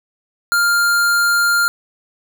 square tone, 1400 Hz, F6, 4 cents sharp, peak -13 dBFS, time 0.52-1.68 s, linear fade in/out 0 ms, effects none

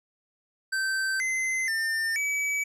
square tone with pitch steps, 1552 / 2059 / 1801 / 2286 Hz, G6 / C7 / A6 / D7, -18 / -28 / +40 / -47 cents, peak -26 dBFS, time 0.72-2.64 s, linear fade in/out 10 ms, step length 480 ms, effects low-pass 11000 Hz 12 dB/octave

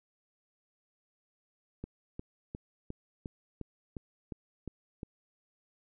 click train, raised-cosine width 3 ms, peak -26 dBFS, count 10, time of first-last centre 1.84-5.031 s, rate 2.82 Hz, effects none

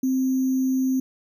sine tone with sample-and-hold, 261.6 Hz, C4, in tune, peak -19 dBFS, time 0.03-1 s, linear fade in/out 5 ms, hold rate 6300 Hz, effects none

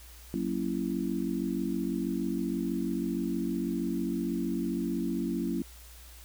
sine chord, F# dominant seventh, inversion none, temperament just, 185 / 231.2 / 277.5 / 333 Hz, F#3 / A#3 / C#4 / E4, 0 / -14 / +2 / +18 cents, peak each -34 dBFS, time 0.34-5.62 s, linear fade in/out 0 ms, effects added 60 Hz sine -49 dBFS peak until 6.24 s + white hiss -53 dBFS RMS until 6.24 s

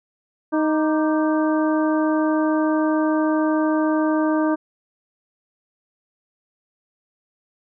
harmonic tone with a mistuned harmonic, 311.1 Hz, D#4, in tune, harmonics 1 / 2 / 3 / 4 / 5, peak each -18 / -24 / -28 / -30 / -32 dBFS, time 0.52-4.56 s, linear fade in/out 20 ms, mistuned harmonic 4, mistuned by -83 cents, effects none

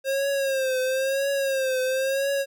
square tone with vibrato, 535 Hz, C5, 38 cents sharp, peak -23 dBFS, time 0.04-2.46 s, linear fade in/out 50 ms, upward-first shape triangle, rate 0.99 Hz, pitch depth 78 cents each way, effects none

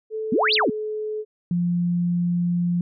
sine tone with pitch glide, 437.1 to 428.6 Hz, A4 to A4, -11 to -45 cents, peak -25 dBFS, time 0.1-1.25 s, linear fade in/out 50 ms, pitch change -34 cents, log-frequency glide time 0.34-0.51 s
sine exponential two-way sweep, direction up then down, 200 to 4978 to 200 Hz, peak -17 dBFS, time 0.32-0.7 s, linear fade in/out 5 ms, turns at 0.54 s
sine tone, 174.61 Hz, F3, in tune, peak -19 dBFS, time 1.51-2.81 s, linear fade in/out 2 ms
effects none

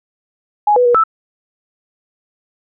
sine tone with pitch steps, 834 / 493.6 / 482.3 / 1317 Hz, G#5 / B4 / B4 / E6, +7 / -1 / -41 / -2 cents, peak -8 dBFS, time 0.67-1.038 s, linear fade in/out 5 ms, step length 92 ms, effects none

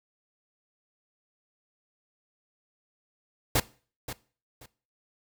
pink noise with echo, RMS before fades -23 dBFS, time 3.55-3.6 s, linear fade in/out 5 ms, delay 530 ms, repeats 2, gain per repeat -13 dB, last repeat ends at 4.66 s, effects noise-tail reverb RT60 0.4 s tail -20 dB re dry

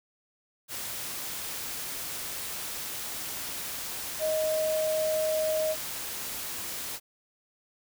sine tone in noise, 626 Hz, D#5, 10 cents sharp, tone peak -25 dBFS, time 4.19-5.76 s, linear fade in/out 50 ms, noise white, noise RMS -36 dBFS, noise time 0.68-7 s, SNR +8 dB, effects none

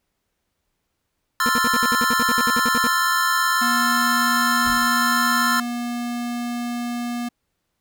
square chord, F major seventh, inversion second, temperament equal, 1046.5 / 1318.5 / 1396.9 / 1760 Hz, C6 / E6 / F6 / A6, 0 / 0 / 0 / 0 cents, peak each -24 dBFS, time 1.4-5.6 s, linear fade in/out 2 ms
35% pulse tone bursts, 238.3 Hz, A#3, 38 cents sharp, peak -20 dBFS, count 16, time 1.46-2.87 s, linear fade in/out 0 ms, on 30 ms, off 62 ms
square tone, 240 Hz, B3, 49 cents flat, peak -25 dBFS, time 3.61-7.29 s, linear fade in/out 10 ms
brown noise with exponential decay, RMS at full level -30 dBFS, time 4.65-5.05 s, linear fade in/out 5 ms, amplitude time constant 86 ms
effects pink hiss -75 dBFS RMS until 7.8 s

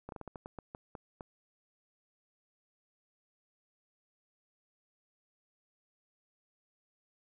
slowing click train, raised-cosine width 1 ms, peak -29 dBFS, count 11, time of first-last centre 0.09-1.208 s, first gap 32 ms, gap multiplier 1.26, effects none

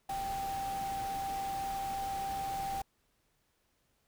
sine tone in noise, 784 Hz, G5, in tune, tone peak -34 dBFS, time 0.09-2.82 s, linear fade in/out 5 ms, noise pink, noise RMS -45 dBFS, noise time 0.09-2.82 s, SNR +8 dB, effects pink hiss -75 dBFS RMS until 4.07 s

